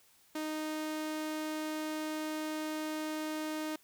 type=tone; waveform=sawtooth; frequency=309.7 Hz; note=D#4; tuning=8 cents flat; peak=-31 dBFS; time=0.35-3.76 s; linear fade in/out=5 ms; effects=white hiss -65 dBFS RMS until 3.83 s